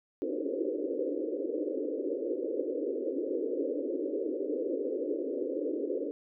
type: band-pass noise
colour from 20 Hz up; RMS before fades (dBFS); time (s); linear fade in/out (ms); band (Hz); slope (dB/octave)
white; -33; 0.22-6.11; 0; 270 to 540; 96
effects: none